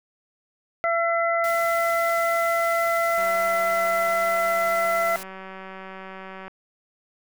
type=harmonic tone; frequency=674 Hz; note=E5; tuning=38 cents sharp; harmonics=1 / 2 / 3; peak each=-22 / -25 / -27 dBFS; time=0.84-5.16 s; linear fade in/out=0 ms
type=noise; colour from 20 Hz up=white; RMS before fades=-38 dBFS; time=1.44-5.23 s; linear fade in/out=0 ms
type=click train; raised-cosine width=0.5 ms; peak=-24 dBFS; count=628; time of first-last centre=3.18-6.48 s; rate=190 Hz
effects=none